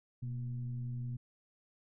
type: tone with frequency modulation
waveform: sine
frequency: 123.9 Hz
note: B2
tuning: 6 cents sharp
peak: -36 dBFS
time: 0.22-1.17 s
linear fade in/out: 10 ms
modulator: 111 Hz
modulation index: 0.45
effects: none